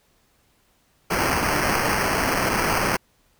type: noise with sample-and-hold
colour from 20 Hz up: blue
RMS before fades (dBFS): -22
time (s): 1.1-2.97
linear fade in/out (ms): 10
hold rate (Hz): 3675
effects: pink hiss -63 dBFS RMS until 3.39 s